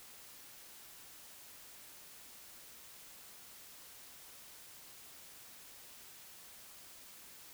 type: silence
effects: white hiss -55 dBFS RMS until 7.53 s